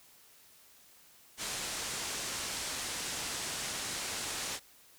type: low-pass noise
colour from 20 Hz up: white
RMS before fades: -38 dBFS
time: 1.37-4.6 s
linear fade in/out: 50 ms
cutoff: 9000 Hz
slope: 24 dB/octave
effects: white hiss -60 dBFS RMS until 4.98 s